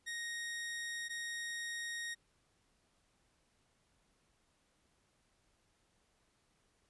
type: tone pair in turn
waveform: sawtooth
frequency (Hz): 1869 / 1869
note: A#6 / A#6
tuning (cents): +4 / +4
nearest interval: unison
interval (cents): 0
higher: neither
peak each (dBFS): -36 / -36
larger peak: neither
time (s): 0.06-1.09 / 1.09-2.15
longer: second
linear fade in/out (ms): 20
effects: pink hiss -75 dBFS RMS until 6.89 s + resampled to 24000 Hz